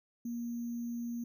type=tone with sample-and-hold; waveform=sine; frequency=236.5 Hz; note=A#3; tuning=25 cents sharp; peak=-35 dBFS; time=0.25-1.24 s; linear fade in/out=5 ms; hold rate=6300 Hz; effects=none